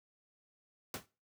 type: noise with exponential decay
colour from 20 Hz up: pink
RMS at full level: -35 dBFS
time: 0.94-1.06 s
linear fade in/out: 2 ms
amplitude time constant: 26 ms
effects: noise-tail reverb RT60 0.3 s tail -18 dB re dry + high-pass 100 Hz 12 dB/octave